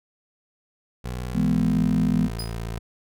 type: tone with pitch glide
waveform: 20% pulse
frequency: 61.74 to 56.62 Hz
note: B1 to A#1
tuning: 0 to -50 cents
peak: -24 dBFS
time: 1.04-2.79 s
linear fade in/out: 10 ms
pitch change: -150 cents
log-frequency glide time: 1.38-1.8 s
type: chord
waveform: sine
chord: E major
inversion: none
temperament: equal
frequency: 164.81 / 207.7 / 246.9 Hz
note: E3 / G#3 / B3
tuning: 0 / 0 / 0 cents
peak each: -23 dBFS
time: 1.33-2.3 s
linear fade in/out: 50 ms
type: tone with exponential decay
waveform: sawtooth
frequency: 4978 Hz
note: D#8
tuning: in tune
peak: -26 dBFS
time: 2.39-2.58 s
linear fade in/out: 5 ms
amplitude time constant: 40 ms
effects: none